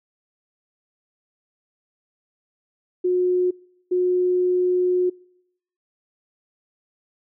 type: tone pair in turn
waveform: sine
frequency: 362.1 / 362.1 Hz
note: F#4 / F#4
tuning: -37 / -37 cents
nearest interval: unison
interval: 0 cents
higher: neither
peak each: -17 dBFS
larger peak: neither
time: 3.04-3.51 / 3.91-5.1 s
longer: second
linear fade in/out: 10 ms
effects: noise-tail reverb RT60 0.8 s tail -26 dB re dry

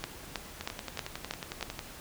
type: two click trains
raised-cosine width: 0.2 ms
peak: -15 / -19 dBFS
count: 6 / 14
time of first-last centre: 0.04-1.627 / 0.61-1.792 s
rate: 3.15 / 11 Hz
effects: pink hiss -47 dBFS RMS until 2 s

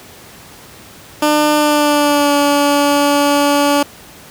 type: tone with pitch glide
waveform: 15% pulse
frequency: 300 to 287.3 Hz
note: D4 to D4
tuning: +37 to -38 cents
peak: -4 dBFS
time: 1.22-3.83 s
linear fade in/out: 5 ms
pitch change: -75 cents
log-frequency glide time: 1.53-2.33 s
effects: pink hiss -38 dBFS RMS until 4.3 s + high-pass 80 Hz 12 dB/octave

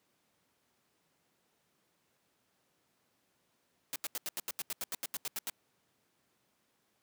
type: noise bursts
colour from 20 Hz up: white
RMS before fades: -37 dBFS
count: 15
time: 3.93-5.498 s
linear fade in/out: 0 ms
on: 28 ms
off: 82 ms
effects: pink hiss -75 dBFS RMS until 7.02 s + high-pass 150 Hz 12 dB/octave

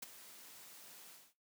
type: noise with ADSR envelope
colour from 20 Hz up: white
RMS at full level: -43 dBFS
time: 0.02-1.34 s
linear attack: 8 ms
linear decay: 17 ms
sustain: -13 dB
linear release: 240 ms
effects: noise-tail reverb RT60 0.2 s tail -17 dB re dry + high-pass 150 Hz 12 dB/octave

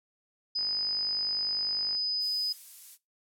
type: tone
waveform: sine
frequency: 5000 Hz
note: D#8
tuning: 8 cents sharp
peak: -27 dBFS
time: 0.55-2.53 s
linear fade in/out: 10 ms
type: click train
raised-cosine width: 0.5 ms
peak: -34 dBFS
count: 69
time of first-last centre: 0.59-1.95 s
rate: 50 Hz
type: noise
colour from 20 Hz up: violet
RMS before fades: -44 dBFS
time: 2.19-2.98 s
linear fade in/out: 50 ms
effects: noise-tail reverb RT60 0.2 s tail -19 dB re dry + low-pass 12000 Hz 12 dB/octave

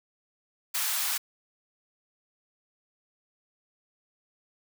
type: high-pass noise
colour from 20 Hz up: white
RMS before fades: -29 dBFS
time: 0.74-1.18 s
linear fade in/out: 10 ms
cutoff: 820 Hz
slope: 24 dB/octave
effects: none

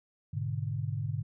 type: chord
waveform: sine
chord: G# diminished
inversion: none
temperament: equal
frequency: 103.83 / 123.47 / 146.83 Hz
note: G#2 / B2 / D3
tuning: 0 / 0 / 0 cents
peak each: -34 / -36 / -35 dBFS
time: 0.33-1.23 s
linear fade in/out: 10 ms
effects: none

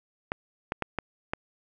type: clicks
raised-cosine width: 0.5 ms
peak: -13 dBFS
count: 5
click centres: 0.319 / 0.721 / 0.823 / 0.987 / 1.335 s
effects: none

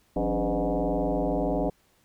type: tone with frequency modulation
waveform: sine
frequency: 158.9 Hz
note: D#3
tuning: 37 cents sharp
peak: -23 dBFS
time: 0.16-1.7 s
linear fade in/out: 5 ms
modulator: 113 Hz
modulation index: 5.2
effects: pink hiss -65 dBFS RMS until 2.04 s

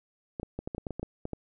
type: clicks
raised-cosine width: 2 ms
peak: -21 dBFS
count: 12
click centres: 0.398 / 0.431 / 0.59 / 0.675 / 0.748 / 0.781 / 0.868 / 0.907 / 0.996 / 1.03 / 1.254 / 1.333 s
effects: none

